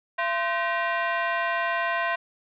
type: tone with frequency modulation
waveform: sine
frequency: 181.8 Hz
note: F#3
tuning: 30 cents flat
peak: -23 dBFS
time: 0.18-2.16 s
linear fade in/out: 10 ms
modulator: 860 Hz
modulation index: 2.4
effects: none